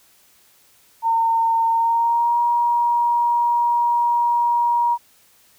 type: tone with pitch glide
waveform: sine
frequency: 912 to 950.2 Hz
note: A#5 to A#5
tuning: -38 to +33 cents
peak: -15 dBFS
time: 1.02-4.98 s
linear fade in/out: 50 ms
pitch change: +71 cents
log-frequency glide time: 1.7-2.39 s
effects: white hiss -55 dBFS RMS until 5.58 s